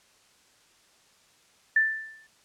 sine tone with exponential decay, 1768 Hz, A6, 8 cents sharp, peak -16 dBFS, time 1.76-2.27 s, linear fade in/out 5 ms, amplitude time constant 110 ms, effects white hiss -61 dBFS RMS until 2.44 s + low-pass 8000 Hz 12 dB/octave

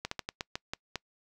slowing click train, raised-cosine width 0.2 ms, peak -16 dBFS, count 8, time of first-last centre 0.05-0.957 s, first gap 64 ms, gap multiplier 1.23, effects noise-tail reverb RT60 0.1 s tail -26 dB re dry

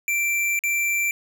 square tone with dropouts, 2349 Hz, D7, in tune, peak -21 dBFS, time 0.08-1.11 s, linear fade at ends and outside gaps 1 ms, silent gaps 0.591-0.637 s, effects none

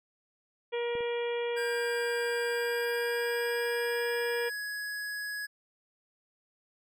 harmonic tone, 475 Hz, A#4, 33 cents sharp, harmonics 1 / 2 / 3 / 4 / 5 / 6 / 7, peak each -30 / -41 / -48 / -44 / -42 / -48 / -46 dBFS, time 0.72-4.5 s, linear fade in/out 20 ms
clicks, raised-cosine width 2 ms, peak -31 / -36 dBFS, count 2, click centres 0.953 / 1.007 s
square tone with pitch glide, 1603 to 1674.9 Hz, G6 to G#6, +38 to +14 cents, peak -35 dBFS, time 1.56-5.47 s, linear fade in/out 20 ms, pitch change +76 cents, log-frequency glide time 2.5-4.13 s
effects none

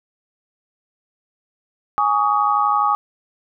sine chord, Ab suspended fourth, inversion none, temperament equal with one note detuned, 830.6 / 1132.7 / 1244.5 Hz, Ab5 / Db6 / Eb6, 0 / +37 / 0 cents, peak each -19 dBFS, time 1.98-2.95 s, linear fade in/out 0 ms, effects none

